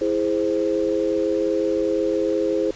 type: chord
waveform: sine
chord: E augmented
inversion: none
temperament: equal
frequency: 329.6 / 415.3 / 523.3 Hz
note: E4 / G#4 / B#4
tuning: 0 / 0 / 0 cents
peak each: -23 dBFS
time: 0.01-2.71 s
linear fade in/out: 5 ms
effects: pink hiss -42 dBFS RMS until 2.75 s + resampled to 16000 Hz